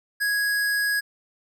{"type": "tone", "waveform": "square", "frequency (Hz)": 1661.2, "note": "G#6", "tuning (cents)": 0, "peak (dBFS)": -22, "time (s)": [0.2, 1.01], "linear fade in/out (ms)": 20, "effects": []}